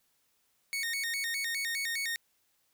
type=tone with vibrato; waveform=sawtooth; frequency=2025 Hz; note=B6; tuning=43 cents sharp; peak=-28 dBFS; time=0.73-2.16 s; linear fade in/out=0 ms; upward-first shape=square; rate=4.9 Hz; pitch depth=160 cents each way; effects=white hiss -73 dBFS RMS until 2.73 s